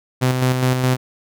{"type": "tone with tremolo", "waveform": "sawtooth", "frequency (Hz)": 127.9, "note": "C3", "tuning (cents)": -39, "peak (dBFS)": -10, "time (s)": [0.21, 0.97], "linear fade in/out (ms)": 20, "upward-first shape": "square", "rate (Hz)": 4.8, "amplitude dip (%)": 40, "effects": []}